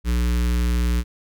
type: tone with notch filter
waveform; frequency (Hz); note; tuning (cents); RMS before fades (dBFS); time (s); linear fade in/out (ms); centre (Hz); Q
square; 59.6; A#1; +39; -20; 0.04-1.04; 50; 690; 0.76
effects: none